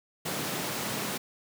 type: high-pass noise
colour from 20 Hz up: pink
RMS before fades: -33 dBFS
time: 0.25-1.18 s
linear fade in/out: 10 ms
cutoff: 130 Hz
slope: 24 dB/octave
effects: none